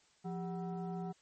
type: tone with frequency modulation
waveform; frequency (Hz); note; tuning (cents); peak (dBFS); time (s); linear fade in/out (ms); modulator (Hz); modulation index
sine; 174.61; F3; 0; -37; 0.24-1.13; 20; 572; 0.86
effects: white hiss -69 dBFS RMS until 1.21 s + MP3 32 kbps